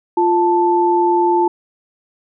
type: tone pair together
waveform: sine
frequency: 349.2 / 880 Hz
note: F4 / A5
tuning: 0 / 0 cents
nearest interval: octave + major third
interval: 1600 cents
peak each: -14 dBFS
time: 0.17-1.48 s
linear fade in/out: 5 ms
effects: none